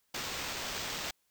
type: noise with sample-and-hold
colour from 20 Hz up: white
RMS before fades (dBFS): -38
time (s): 0.14-1.11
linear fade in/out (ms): 5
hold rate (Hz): 11025
effects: white hiss -75 dBFS RMS until 1.3 s